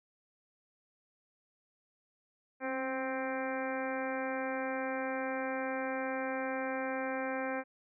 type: harmonic tone with a mistuned harmonic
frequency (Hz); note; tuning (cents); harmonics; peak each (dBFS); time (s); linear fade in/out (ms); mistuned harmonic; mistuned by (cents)
262.3; C4; +4; 1 / 2 / 3 / 4 / 5 / 6 / 7 / 8 / 9; -39 / -37 / -41 / -45 / -47 / -42 / -47 / -48 / -47; 2.6-7.64; 50; 1; +30
effects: none